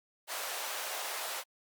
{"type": "high-pass noise", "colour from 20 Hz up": "pink", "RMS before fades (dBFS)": -38, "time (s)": [0.27, 1.44], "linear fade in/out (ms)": 50, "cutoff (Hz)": 570, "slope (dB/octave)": 24, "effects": ["Opus 48 kbps"]}